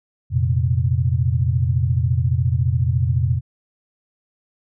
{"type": "chord", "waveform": "sine", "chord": "F suspended fourth", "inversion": "none", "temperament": "equal", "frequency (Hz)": [87.31, 116.54, 130.81], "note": ["F2", "Bb2", "C3"], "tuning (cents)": [0, 0, 0], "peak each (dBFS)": -20, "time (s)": [0.3, 3.41], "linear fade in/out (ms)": 50, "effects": []}